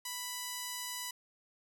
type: tone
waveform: 5% pulse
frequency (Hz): 989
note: B5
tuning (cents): +2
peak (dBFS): -26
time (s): 0.05-1.11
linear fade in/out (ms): 5
effects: none